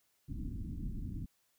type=low-pass noise; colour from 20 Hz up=pink; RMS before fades=-40 dBFS; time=0.28-1.26 s; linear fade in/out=10 ms; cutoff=290 Hz; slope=48 dB/octave; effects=white hiss -75 dBFS RMS until 1.58 s